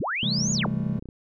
sine linear two-way sweep, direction up then down, 55 to 6930 to 55 Hz, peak -25 dBFS, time 0-0.67 s, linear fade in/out 5 ms, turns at 0.52 s
triangle chord, A minor seventh, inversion first, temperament just, 132 / 165 / 198 / 220 Hz, C3 / E3 / G3 / A3, +16 / +2 / +18 / 0 cents, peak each -28 dBFS, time 0.23-0.99 s, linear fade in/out 2 ms
click train, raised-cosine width 3 ms, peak -27 dBFS, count 23, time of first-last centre 0.39-1.088 s, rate 31.5 Hz
effects none

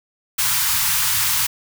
white band-stop noise, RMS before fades -19 dBFS, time 0.38-1.47 s, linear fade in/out 10 ms, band 160 to 840 Hz, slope 96 dB/octave, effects none

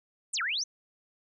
sine exponential two-way sweep, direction down then up, 9956 to 1283 to 6420 Hz, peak -28 dBFS, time 0.33-0.64 s, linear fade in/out 10 ms, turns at 0.42 s, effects none

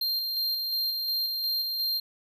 square tone with tremolo, 4186 Hz, C8, in tune, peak -26 dBFS, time 0.01-2 s, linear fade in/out 5 ms, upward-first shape square, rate 2.8 Hz, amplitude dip 30%, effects none

